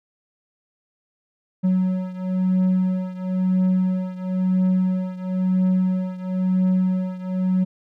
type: beating tone pair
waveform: triangle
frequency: 185 / 185.99 Hz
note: F#3 / F#3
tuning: 0 / +9 cents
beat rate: 0.99 Hz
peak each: -18 / -21 dBFS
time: 1.63-7.65 s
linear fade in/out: 20 ms
effects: none